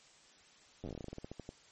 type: slowing click train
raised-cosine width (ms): 2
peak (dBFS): -30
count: 18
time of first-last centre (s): 0.84-1.491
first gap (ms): 10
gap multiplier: 1.15
effects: white hiss -62 dBFS RMS until 1.71 s + MP3 32 kbps